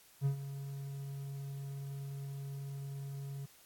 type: tone with ADSR envelope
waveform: triangle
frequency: 138.59 Hz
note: C#3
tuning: in tune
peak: -25 dBFS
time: 0.21-3.46 s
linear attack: 47 ms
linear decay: 99 ms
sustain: -13 dB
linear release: 10 ms
effects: white hiss -62 dBFS RMS until 3.65 s + AAC 64 kbps